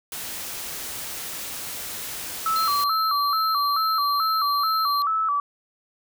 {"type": "noise", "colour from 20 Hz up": "white", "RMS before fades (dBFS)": -33, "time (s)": [0.12, 2.84], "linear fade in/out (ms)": 2}
{"type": "tone with vibrato", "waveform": "sine", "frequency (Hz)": 1226, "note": "D#6", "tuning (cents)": -26, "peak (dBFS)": -20, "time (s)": [2.46, 5.4], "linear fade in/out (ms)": 2, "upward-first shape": "square", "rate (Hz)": 2.3, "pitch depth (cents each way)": 110}
{"type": "tone", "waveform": "square", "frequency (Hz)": 4164, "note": "C8", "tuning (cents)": -9, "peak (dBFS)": -28, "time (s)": [2.56, 5.02], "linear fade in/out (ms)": 0}
{"effects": []}